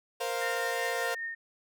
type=chord; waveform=sawtooth; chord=Bb suspended second; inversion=none; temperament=equal; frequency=466.2 / 523.3 / 698.5 Hz; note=Bb4 / C5 / F5; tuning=0 / 0 / 0 cents; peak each=-31 dBFS; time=0.2-1.15 s; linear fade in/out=10 ms
type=tone with tremolo; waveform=sine; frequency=1834 Hz; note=A#6; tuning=29 cents flat; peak=-32 dBFS; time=0.41-1.35 s; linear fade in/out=10 ms; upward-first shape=triangle; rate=5.1 Hz; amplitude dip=45%
effects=none